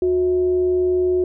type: tone with frequency modulation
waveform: sine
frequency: 364.2 Hz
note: F#4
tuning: 27 cents flat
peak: -15 dBFS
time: 0.02-1.24 s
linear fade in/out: 2 ms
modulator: 286 Hz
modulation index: 0.23
effects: none